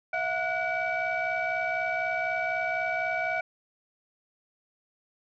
sine tone cluster, 657 / 721 / 1466 / 2291 Hz, E5 / F#5 / F#6 / D7, -6 / -45 / -16 / -44 cents, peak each -31 dBFS, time 0.13-3.41 s, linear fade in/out 5 ms, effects tanh soft clip ceiling -20 dBFS

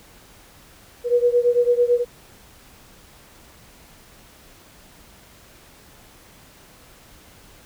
sine beating tone pair, 480.8 / 489.8 Hz, B4 / B4, -46 / -14 cents, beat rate 9 Hz, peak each -17 / -19 dBFS, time 1.04-2.05 s, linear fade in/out 50 ms, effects pink hiss -49 dBFS RMS until 7.65 s

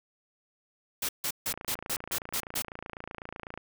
white noise bursts, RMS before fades -31 dBFS, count 8, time 1.02-2.622 s, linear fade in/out 5 ms, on 69 ms, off 150 ms
click train, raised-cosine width 0.5 ms, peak -24 dBFS, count 58, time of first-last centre 1.54-3.576 s, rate 28 Hz
effects none

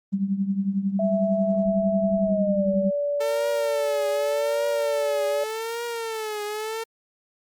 sine tone with tremolo, 196 Hz, G3, in tune, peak -18 dBFS, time 0.12-2.91 s, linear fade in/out 20 ms, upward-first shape triangle, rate 11 Hz, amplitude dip 80%
sine tone with pitch glide, 659.3 to 577.3 Hz, E5 to D5, 0 to -30 cents, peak -22 dBFS, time 0.99-5.44 s, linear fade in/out 5 ms, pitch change -230 cents, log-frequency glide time 2.2-2.7 s
sawtooth tone with vibrato, 443.7 Hz, A4, 14 cents sharp, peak -24 dBFS, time 3.2-6.84 s, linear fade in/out 10 ms, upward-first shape triangle, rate 0.85 Hz, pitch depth 120 cents each way
effects Opus 32 kbps

